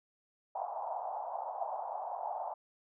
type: band-pass noise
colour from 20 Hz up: white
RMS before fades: -39 dBFS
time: 0.55-2.54 s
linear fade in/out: 5 ms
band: 660 to 880 Hz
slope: 48 dB/octave
effects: none